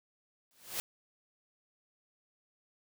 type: noise with exponential growth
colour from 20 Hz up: white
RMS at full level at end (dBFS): -33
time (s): 0.51-0.8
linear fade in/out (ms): 0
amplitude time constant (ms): 61
effects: none